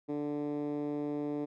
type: tone with band-pass filter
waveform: 10% pulse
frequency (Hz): 146.83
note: D3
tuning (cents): 0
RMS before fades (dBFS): -35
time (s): 0.08-1.46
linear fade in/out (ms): 20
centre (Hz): 330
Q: 2.6
effects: none